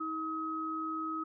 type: tone pair together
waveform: sine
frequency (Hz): 317.8 / 1271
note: D#4 / D#6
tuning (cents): +37 / +36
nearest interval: 2 octaves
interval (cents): 2399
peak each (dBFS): -38 / -35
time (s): 0-1.24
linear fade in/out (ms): 10
effects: none